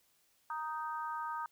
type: harmonic tone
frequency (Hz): 311.1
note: D#4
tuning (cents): 0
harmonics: 3 / 4 / 5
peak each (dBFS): -39 / -40 / -46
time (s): 0.5-1.46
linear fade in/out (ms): 2
effects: white hiss -72 dBFS RMS until 1.51 s